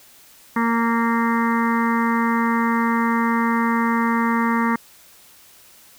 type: harmonic tone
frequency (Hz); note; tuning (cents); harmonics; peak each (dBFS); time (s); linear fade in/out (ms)
231.2; A#3; -14; 1 / 2 / 4 / 5 / 6 / 7 / 8 / 9; -19 / -30 / -24 / -25 / -31 / -34 / -28 / -33; 0.56-4.76; 5
effects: white hiss -49 dBFS RMS until 5.98 s